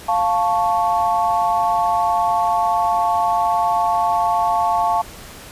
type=chord; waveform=sine; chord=F augmented; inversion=none; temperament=equal; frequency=698.5 / 880 / 1108.7 Hz; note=F5 / A5 / C#6; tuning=0 / 0 / 0 cents; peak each=-19 / -18 / -22 dBFS; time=0.08-5.02 s; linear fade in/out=10 ms; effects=pink hiss -38 dBFS RMS until 5.51 s + resampled to 32000 Hz